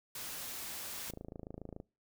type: noise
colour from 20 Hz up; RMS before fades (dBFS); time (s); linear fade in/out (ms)
white; -43; 0.15-1.11; 5
type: click train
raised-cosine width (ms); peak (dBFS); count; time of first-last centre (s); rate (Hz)
2; -31; 20; 1.1-1.801; 27.1
effects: noise-tail reverb RT60 0.3 s tail -24 dB re dry